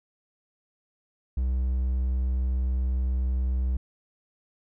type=tone; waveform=triangle; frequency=63.6 Hz; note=C2; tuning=48 cents flat; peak=-21 dBFS; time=1.37-3.77 s; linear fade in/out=5 ms; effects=none